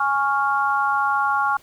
sine chord, Db major, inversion second, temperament equal, 830.6 / 1108.7 / 1396.9 Hz, Ab5 / Db6 / F6, 0 / 0 / 0 cents, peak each -22 dBFS, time 0-1.57 s, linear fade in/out 5 ms, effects pink hiss -52 dBFS RMS until 1.62 s

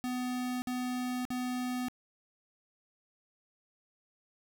square tone bursts, 250.1 Hz, B3, 22 cents sharp, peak -33 dBFS, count 3, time 0.04-1.884 s, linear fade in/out 0 ms, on 580 ms, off 52 ms, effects none

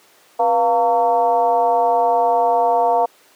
sine tone with frequency modulation, 700 Hz, F5, 4 cents sharp, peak -12 dBFS, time 0.39-3.06 s, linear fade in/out 10 ms, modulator 215 Hz, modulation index 1.1, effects pink hiss -51 dBFS RMS until 3.35 s + high-pass 400 Hz 12 dB/octave

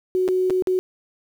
sine tone with dropouts, 370 Hz, F#4, in tune, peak -17 dBFS, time 0.15-0.79 s, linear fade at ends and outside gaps 0 ms, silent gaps 0.279-0.287 / 0.499-0.505 / 0.623-0.672 s, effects 8-bit

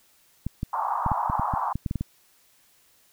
clicks, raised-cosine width 5 ms, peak -15 dBFS, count 12, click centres 0.466 / 0.631 / 1.063 / 1.117 / 1.299 / 1.396 / 1.538 / 1.756 / 1.862 / 1.911 / 1.957 / 2.01 s
white band-pass noise, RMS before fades -27 dBFS, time 0.73-1.73 s, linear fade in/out 5 ms, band 770 to 1100 Hz, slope 48 dB/octave
effects white hiss -61 dBFS RMS until 3.12 s

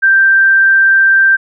sine tone, 1571 Hz, G6, 3 cents sharp, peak -5 dBFS, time 0.02-1.37 s, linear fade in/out 20 ms, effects none

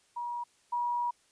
sine tone pair in turn, 958 / 961.9 Hz, A#5 / B5, +47 / -46 cents, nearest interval unison, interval 7 cents, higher second, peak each -33 / -28 dBFS, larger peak second, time 0.16-0.44 / 0.72-1.11 s, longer second, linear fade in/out 10 ms, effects white hiss -67 dBFS RMS until 1.31 s + resampled to 22050 Hz

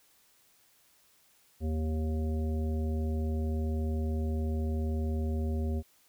harmonic tone, 78.4 Hz, D#2, 14 cents sharp, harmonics 1 / 3 / 5 / 7 / 9, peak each -29 / -36 / -41 / -46 / -50 dBFS, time 1.6-5.83 s, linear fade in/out 50 ms, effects white hiss -65 dBFS RMS until 6.08 s

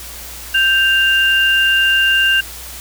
sine tone pair together, 1568 / 2794 Hz, G6 / F7, 0 / 0 cents, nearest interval minor seventh, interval 1000 cents, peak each -13 dBFS, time 0.54-2.41 s, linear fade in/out 10 ms, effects added 60 Hz sine -36 dBFS peak until 2.8 s + white hiss -32 dBFS RMS until 2.8 s

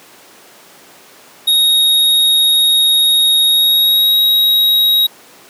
square tone with pitch glide, 3753 to 3808 Hz, A#7 to A#7, +11 to +36 cents, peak -9 dBFS, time 1.47-5.07 s, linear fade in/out 10 ms, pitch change +25 cents, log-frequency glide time 3.47-4.18 s, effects pink hiss -41 dBFS RMS until 5.49 s + high-pass 300 Hz 12 dB/octave

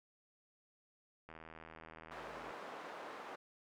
click train, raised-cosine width 0.5 ms, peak -37 dBFS, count 99, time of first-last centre 1.29-2.507 s, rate 80.5 Hz
white band-pass noise, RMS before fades -49 dBFS, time 2.11-3.36 s, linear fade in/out 10 ms, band 340 to 1100 Hz, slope 12 dB/octave
effects none

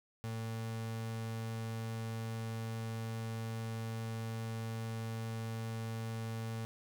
35% pulse tone, 112.8 Hz, A2, 44 cents sharp, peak -36 dBFS, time 0.24-6.65 s, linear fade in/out 0 ms, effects none

